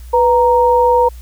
sine tone pair together, 493.9 / 932.3 Hz, B4 / A#5, 0 / 0 cents, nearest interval major seventh, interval 1100 cents, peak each -11 dBFS, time 0.13-1.09 s, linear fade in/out 10 ms, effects added 60 Hz sine -30 dBFS peak until 1.21 s + white hiss -47 dBFS RMS until 1.21 s

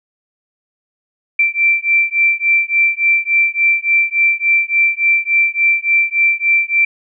sine beating tone pair, 2345 / 2348.5 Hz, D7 / D7, -3 / -1 cents, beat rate 3.5 Hz, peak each -14 dBFS, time 1.39-6.85 s, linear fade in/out 5 ms, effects none

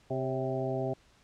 harmonic tone with a mistuned harmonic, 130.81 Hz, C3, in tune, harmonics 1 / 2 / 3 / 4 / 5 / 6, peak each -35 / -38 / -35 / -39 / -35 / -41 dBFS, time 0.1-0.94 s, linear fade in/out 10 ms, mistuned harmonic 4, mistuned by +66 cents, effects pink hiss -63 dBFS RMS until 1.23 s + low-pass 7000 Hz 12 dB/octave

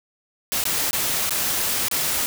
white noise with dropouts, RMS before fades -23 dBFS, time 0.52-2.26 s, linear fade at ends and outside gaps 0 ms, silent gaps 0.639-0.654 / 0.909-0.931 / 1.294-1.307 / 1.884-1.913 s, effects none

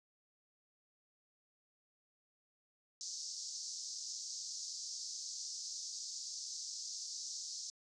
white band-pass noise, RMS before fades -45 dBFS, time 3.01-7.7 s, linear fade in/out 0 ms, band 4600 to 6700 Hz, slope 48 dB/octave, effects resampled to 22050 Hz

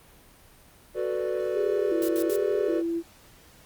triangle chord, B minor seventh, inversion second, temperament equal, 370 / 440 / 493.9 / 587.3 Hz, F#4 / A4 / B4 / D5, 0 / 0 / 0 / 0 cents, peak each -28 / -31 / -29 / -30 dBFS, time 0.94-2.83 s, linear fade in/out 50 ms
sine tone with vibrato, 370 Hz, F#4, in tune, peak -25 dBFS, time 1.53-3.03 s, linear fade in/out 50 ms, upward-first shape square, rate 1.3 Hz, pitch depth 170 cents each way
blue noise bursts, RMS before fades -37 dBFS, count 3, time 2.02-2.361 s, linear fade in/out 0 ms, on 65 ms, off 73 ms
effects pink hiss -54 dBFS RMS until 3.65 s + Opus 32 kbps

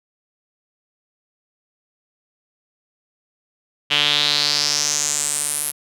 sawtooth tone with band-pass filter sweep, 146.83 Hz, D3, in tune, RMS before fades -20 dBFS, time 3.9-5.72 s, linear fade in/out 20 ms, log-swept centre 3000 to 11000 Hz, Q 4.6, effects none

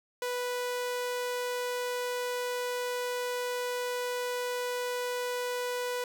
sawtooth tone, 493 Hz, B4, 3 cents flat, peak -27 dBFS, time 0.22-6.04 s, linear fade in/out 2 ms, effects none

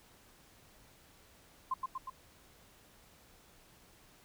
sine tone with echo, 1046.5 Hz, C6, in tune, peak -30 dBFS, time 1.71-1.74 s, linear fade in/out 5 ms, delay 120 ms, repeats 3, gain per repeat -3 dB, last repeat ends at 2.1 s, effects pink hiss -62 dBFS RMS until 4.24 s

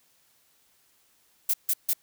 violet noise bursts, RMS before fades -24 dBFS, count 3, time 1.49-1.934 s, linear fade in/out 5 ms, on 48 ms, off 150 ms, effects white hiss -65 dBFS RMS until 2.02 s

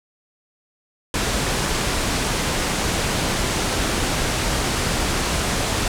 pink low-pass noise, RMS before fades -22 dBFS, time 1.14-5.88 s, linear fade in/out 2 ms, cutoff 9900 Hz, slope 24 dB/octave, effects none

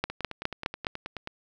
two click trains, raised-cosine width 0.3 ms, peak -10 / -19 dBFS, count 5 / 12, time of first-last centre 0.04-0.868 / 0.1-1.274 s, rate 4.83 / 9.37 Hz, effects none

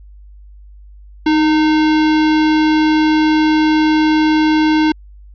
sine tone with sample-and-hold, 311.1 Hz, D#4, in tune, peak -9 dBFS, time 1.26-4.92 s, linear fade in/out 5 ms, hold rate 1225 Hz, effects added 50 Hz sine -36 dBFS peak until 5.34 s + resampled to 11025 Hz

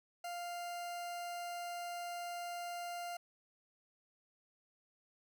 40% pulse tone, 698.5 Hz, F5, in tune, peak -40 dBFS, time 0.24-3.17 s, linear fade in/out 5 ms, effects none

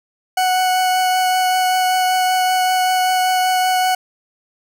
40% pulse tone with vibrato, 740 Hz, F#5, in tune, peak -13 dBFS, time 0.37-3.95 s, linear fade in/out 5 ms, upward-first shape triangle, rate 5.2 Hz, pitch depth 10 cents each way, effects none

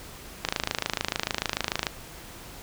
click train, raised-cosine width 0.2 ms, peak -7 dBFS, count 39, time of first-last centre 0.45-1.868 s, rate 26.8 Hz, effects pink hiss -44 dBFS RMS until 2.62 s

